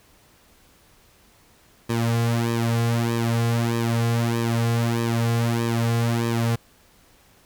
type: tone with flanger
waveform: sawtooth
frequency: 116.54 Hz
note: A#2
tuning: in tune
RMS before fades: -22 dBFS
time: 1.89-6.56 s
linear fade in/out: 10 ms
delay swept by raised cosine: 1.4 to 3.3 ms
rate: 1.6 Hz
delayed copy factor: -0.85
effects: pink hiss -56 dBFS RMS until 7.45 s